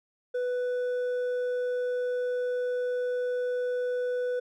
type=tone with hard clipping; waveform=sine; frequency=495.6 Hz; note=B4; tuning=6 cents sharp; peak=-28 dBFS; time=0.34-4.4 s; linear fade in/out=10 ms; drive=4 dB; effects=none